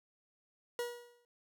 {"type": "tone with exponential decay", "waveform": "40% pulse", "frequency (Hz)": 480.5, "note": "B4", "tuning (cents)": -48, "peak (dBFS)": -32, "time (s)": [0.79, 1.25], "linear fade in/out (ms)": 1, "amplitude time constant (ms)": 100, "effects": []}